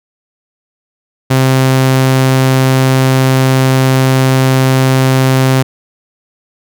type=tone; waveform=sawtooth; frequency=131.5 Hz; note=C3; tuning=9 cents sharp; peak=-3 dBFS; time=1.3-5.63 s; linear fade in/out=10 ms; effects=none